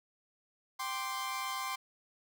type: chord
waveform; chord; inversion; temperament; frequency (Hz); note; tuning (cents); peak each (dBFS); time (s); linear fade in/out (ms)
sawtooth; G suspended fourth; none; equal; 784 / 1046.5 / 1174.7; G5 / C6 / D6; 0 / 0 / 0; -39 / -33 / -39; 0.79-1.76; 10
effects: none